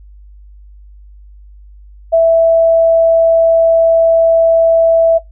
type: tone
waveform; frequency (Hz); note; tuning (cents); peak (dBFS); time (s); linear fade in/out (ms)
sine; 659.3; E5; 0; -5; 2.12-5.19; 20
effects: noise-tail reverb RT60 0.2 s tail -24 dB re dry + added 50 Hz sine -35 dBFS peak until 5.31 s